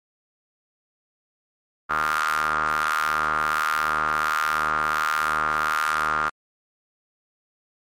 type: ring-modulated tone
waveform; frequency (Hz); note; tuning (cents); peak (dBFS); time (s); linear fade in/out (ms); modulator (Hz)
sawtooth; 77.1; D#2; -15; -14; 1.89-6.3; 20; 1310
effects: MP3 64 kbps